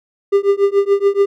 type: tone with tremolo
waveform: triangle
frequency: 399.3 Hz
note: G4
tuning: 32 cents sharp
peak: -5 dBFS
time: 0.32-1.26 s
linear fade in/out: 10 ms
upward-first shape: triangle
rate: 7 Hz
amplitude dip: 100%
effects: none